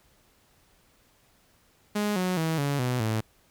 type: tone with pitch steps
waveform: sawtooth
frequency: 208 / 183.18 / 161.32 / 142.07 / 125.11 / 110.18 Hz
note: G#3 / F#3 / E3 / C#3 / B2 / A2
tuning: +3 / -17 / -37 / +43 / +23 / +3 cents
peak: -21 dBFS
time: 1.95-3.21 s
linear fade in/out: 10 ms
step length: 210 ms
effects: pink hiss -63 dBFS RMS until 3.5 s